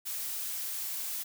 blue noise, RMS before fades -36 dBFS, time 0.05-1.24 s, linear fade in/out 20 ms, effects none

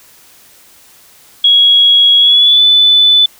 sine tone with pitch glide, 3322 to 3495 Hz, G#7 to A7, 0 to -12 cents, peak -4 dBFS, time 1.44-3.26 s, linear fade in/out 5 ms, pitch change +88 cents, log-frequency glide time 2.18-2.62 s, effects white hiss -43 dBFS RMS until 3.39 s

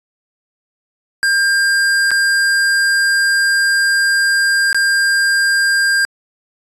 square tone with dropouts, 1600 Hz, G6, 35 cents sharp, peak -12 dBFS, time 1.23-6.05 s, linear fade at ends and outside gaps 0 ms, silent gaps 2.107-2.115 / 4.729-4.746 s, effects resampled to 24000 Hz

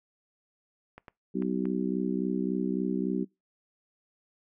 clicks, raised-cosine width 0.5 ms, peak -30 dBFS, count 4, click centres 0.98 / 1.082 / 1.423 / 1.655 s
harmonic tone, 63.6 Hz, C2, 48 cents flat, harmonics 3 / 4 / 5 / 6, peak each -31 / -32 / -33 / -34 dBFS, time 1.34-3.25 s, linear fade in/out 20 ms
effects noise-tail reverb RT60 0.2 s tail -22 dB re dry

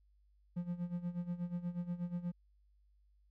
triangle tone with tremolo, 175.1 Hz, F3, 5 cents sharp, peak -32 dBFS, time 0.56-2.32 s, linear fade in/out 10 ms, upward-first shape sine, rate 8.3 Hz, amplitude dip 80%, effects added 50 Hz sine -66 dBFS peak until 3.3 s

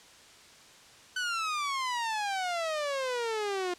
sawtooth exponential sweep, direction down, 1517 to 350.9 Hz, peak -26 dBFS, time 1.16-3.74 s, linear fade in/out 5 ms, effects white hiss -54 dBFS RMS until 3.78 s + low-pass 7000 Hz 12 dB/octave

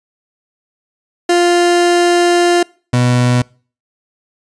30% pulse tone pair in turn, 349.2 / 123.46 Hz, F4 / B2, 0 / 0 cents, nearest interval octave + tritone, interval 1800 cents, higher first, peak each -6 / -7 dBFS, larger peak first, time 1.29-2.63 / 2.93-3.42 s, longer first, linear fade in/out 5 ms, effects noise-tail reverb RT60 0.4 s tail -25 dB re dry + resampled to 22050 Hz

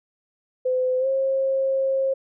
sine tone with pitch glide, 510 to 536 Hz, C5 to C5, -44 to +42 cents, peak -19 dBFS, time 0.65-2.14 s, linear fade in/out 10 ms, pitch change +86 cents, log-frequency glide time 0.99-1.07 s, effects none

